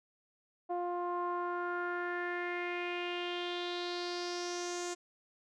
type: tone with low-pass filter sweep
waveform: sawtooth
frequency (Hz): 352.1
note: F4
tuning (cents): +14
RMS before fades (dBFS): -37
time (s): 0.69-4.95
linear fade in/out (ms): 20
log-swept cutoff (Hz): 800 to 7200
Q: 4.3
effects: none